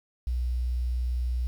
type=tone with quantisation; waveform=sine; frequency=61.3 Hz; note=B1; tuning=12 cents flat; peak=-25 dBFS; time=0.27-1.47 s; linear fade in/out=0 ms; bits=9; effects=none